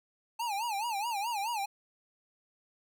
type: tone with vibrato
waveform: square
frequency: 869 Hz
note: A5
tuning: 22 cents flat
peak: -32 dBFS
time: 0.39-1.66 s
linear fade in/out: 10 ms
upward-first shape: sine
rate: 4.7 Hz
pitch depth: 180 cents each way
effects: none